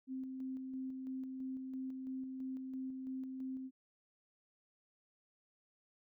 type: tone with tremolo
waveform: sine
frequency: 261.7 Hz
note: C4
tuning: in tune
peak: -39 dBFS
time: 0.07-3.71 s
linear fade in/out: 50 ms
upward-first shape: square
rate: 3 Hz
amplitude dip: 30%
effects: none